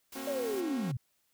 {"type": "noise", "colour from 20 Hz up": "white", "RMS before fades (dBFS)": -47, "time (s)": [0.12, 0.61], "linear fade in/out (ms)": 5}
{"type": "chord", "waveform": "sawtooth", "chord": "F# major", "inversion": "first", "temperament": "equal with one note detuned", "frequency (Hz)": [233.1, 270.2, 370], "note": ["A#3", "C#4", "F#4"], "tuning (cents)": [0, -44, 0], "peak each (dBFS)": [-42, -36, -42], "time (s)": [0.15, 0.92], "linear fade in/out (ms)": 10}
{"type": "linear sweep", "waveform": "sine", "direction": "down", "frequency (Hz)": [590, 110], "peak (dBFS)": -31, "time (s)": [0.27, 0.97], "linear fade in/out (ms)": 5}
{"effects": ["white hiss -74 dBFS RMS until 1.33 s"]}